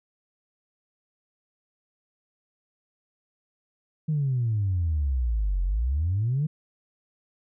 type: exponential two-way sweep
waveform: sine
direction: down then up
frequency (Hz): 159.2 to 43.65 to 159.2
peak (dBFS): -21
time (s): 4.08-6.47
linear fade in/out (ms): 10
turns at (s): 5.63
effects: tanh soft clip ceiling -18 dBFS